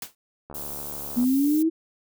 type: noise with exponential decay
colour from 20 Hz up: white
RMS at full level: -30 dBFS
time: 0.02-0.15 s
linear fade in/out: 2 ms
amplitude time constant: 27 ms
type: click train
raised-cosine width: 1 ms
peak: -26 dBFS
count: 55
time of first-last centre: 0.5-1.241 s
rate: 72.9 Hz
type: noise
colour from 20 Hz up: violet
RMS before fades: -35 dBFS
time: 0.54-1.63 s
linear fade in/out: 10 ms
type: linear sweep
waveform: sine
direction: up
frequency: 237 to 329.6 Hz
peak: -18 dBFS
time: 1.16-1.7 s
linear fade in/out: 20 ms
effects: none